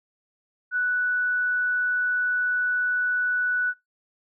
sine tone, 1481 Hz, F#6, 1 cent sharp, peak -21 dBFS, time 0.71-3.74 s, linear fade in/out 50 ms, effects noise-tail reverb RT60 0.2 s tail -24 dB re dry

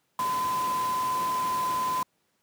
sine tone in noise, 1017 Hz, C6, 50 cents flat, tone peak -25 dBFS, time 0.19-2.03 s, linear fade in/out 2 ms, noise pink, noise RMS -37 dBFS, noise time 0.19-2.03 s, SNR +9 dB, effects pink hiss -72 dBFS RMS until 2.42 s + high-pass 150 Hz 12 dB/octave

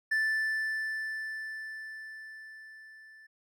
triangle tone with level ramp, 1760 Hz, A6, in tune, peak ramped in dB -23 to -50 dBFS, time 0.11-3.27 s, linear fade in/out 10 ms, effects none

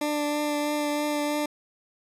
20% pulse tone with vibrato, 295.8 Hz, D4, 13 cents sharp, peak -20 dBFS, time 0.01-1.46 s, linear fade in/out 5 ms, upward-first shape triangle, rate 3.1 Hz, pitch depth 15 cents each way, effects resampled to 32000 Hz

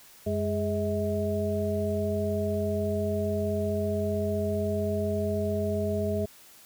sine tone cluster, 91.4 / 207 / 413.7 / 641 Hz, F#2 / G#3 / G#4 / E5, -21 / -5 / -7 / -49 cents, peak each -31 dBFS, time 0.26-6.26 s, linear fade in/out 10 ms, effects white hiss -53 dBFS RMS until 6.65 s

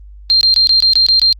sine tone bursts, 4180 Hz, C8, 2 cents flat, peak -7 dBFS, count 8, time 0.3-1.327 s, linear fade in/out 0 ms, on 110 ms, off 21 ms, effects added 50 Hz sine -33 dBFS peak until 1.39 s + Opus 32 kbps

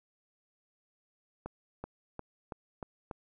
accelerating click train, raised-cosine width 1 ms, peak -25 dBFS, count 6, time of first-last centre 1.46-3.112 s, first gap 380 ms, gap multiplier 0.93, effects none

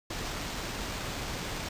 pink noise with sample-and-hold, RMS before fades -36 dBFS, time 0.1-1.69 s, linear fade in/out 5 ms, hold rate 11025 Hz, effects resampled to 32000 Hz

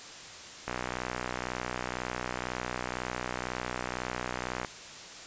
click train, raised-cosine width 0.5 ms, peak -17 dBFS, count 247, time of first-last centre 0.68-4.648 s, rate 62 Hz, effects white hiss -45 dBFS RMS until 5.26 s + resampled to 16000 Hz

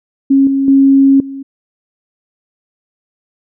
sine tone with level steps, 272.7 Hz, C#4, 28 cents flat, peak -5 / -10 / -4 / -22 dBFS, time 0.3-1.43 s, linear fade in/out 10 ms, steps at 0.47 / 0.68 / 1.2 s, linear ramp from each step 2 ms, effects none

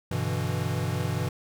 square chord, E minor seventh, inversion first, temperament equal, 98 / 123.47 / 146.83 / 164.81 Hz, G2 / B2 / D3 / E3, 0 / 0 / 0 / 0 cents, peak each -32 / -31 / -36 / -33 dBFS, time 0.11-1.29 s, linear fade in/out 5 ms, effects none

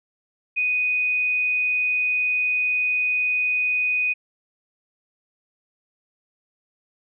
sine tone, 2489 Hz, D#7, in tune, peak -19 dBFS, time 0.56-4.14 s, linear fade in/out 20 ms, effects none

